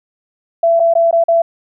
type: tone with dropouts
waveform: sine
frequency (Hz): 670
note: E5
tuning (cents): +28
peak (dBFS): -8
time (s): 0.63-1.42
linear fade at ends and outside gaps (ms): 5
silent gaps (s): 0.796-0.8 / 0.938-0.952 / 1.111-1.127 / 1.239-1.283
effects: none